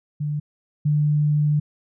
sine tone pair in turn, 148.3 / 148.94 Hz, D3 / D3, +17 / +25 cents, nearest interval unison, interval 8 cents, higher second, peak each -22 / -16 dBFS, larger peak second, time 0.2-0.4 / 0.85-1.6 s, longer second, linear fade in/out 10 ms, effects none

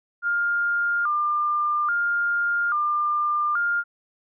sine tone with vibrato, 1298 Hz, E6, 27 cents flat, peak -20 dBFS, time 0.22-3.84 s, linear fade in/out 50 ms, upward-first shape square, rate 0.6 Hz, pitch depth 140 cents each way, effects none

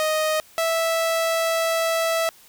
sawtooth tone pair in turn, 622.3 / 657.2 Hz, D#5 / E5, 0 / -5 cents, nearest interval minor second, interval 95 cents, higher second, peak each -16 dBFS, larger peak neither, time 0-0.4 / 0.58-2.29 s, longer second, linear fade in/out 0 ms, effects white hiss -51 dBFS RMS until 2.48 s

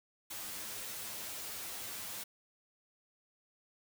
white noise with comb filter, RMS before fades -43 dBFS, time 0.3-2.24 s, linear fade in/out 10 ms, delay 9.6 ms, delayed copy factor +0.65, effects none

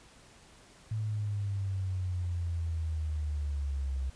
sine exponential sweep, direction down, 110 to 65.41 Hz, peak -30 dBFS, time 0.91-4.1 s, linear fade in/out 5 ms, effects pink hiss -57 dBFS RMS until 4.15 s + resampled to 22050 Hz

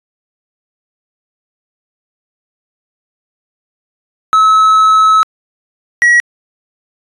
triangle tone pair in turn, 1293 / 1915.6 Hz, E6 / A#6, -34 / +47 cents, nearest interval perfect fifth, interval 681 cents, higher second, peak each -3 dBFS, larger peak neither, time 4.33-5.23 / 6.02-6.2 s, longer first, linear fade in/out 0 ms, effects resampled to 24000 Hz

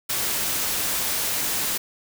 white noise, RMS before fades -25 dBFS, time 0.09-1.78 s, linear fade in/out 10 ms, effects none

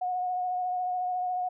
sine tone with vibrato, 728 Hz, F#5, 28 cents flat, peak -27 dBFS, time 0.01-1.49 s, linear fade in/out 10 ms, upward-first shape triangle, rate 14 Hz, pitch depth 24 cents each way, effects none

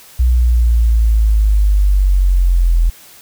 sine linear sweep, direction down, 61.74 to 41.2 Hz, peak -8 dBFS, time 0.19-2.9 s, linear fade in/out 10 ms, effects white hiss -41 dBFS RMS until 3.21 s

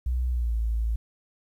sine tone with pitch glide, 62.1 to 55.97 Hz, B1 to A1, +10 to +30 cents, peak -23 dBFS, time 0.06-0.96 s, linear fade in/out 5 ms, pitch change -180 cents, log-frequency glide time 0.3-0.56 s, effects 10-bit

